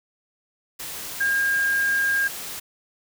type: tone in noise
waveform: sine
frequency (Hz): 1615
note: G#6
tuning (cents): -49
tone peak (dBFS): -19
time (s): 1.2-2.28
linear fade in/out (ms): 10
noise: white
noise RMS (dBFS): -34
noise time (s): 0.79-2.6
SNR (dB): +12
effects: none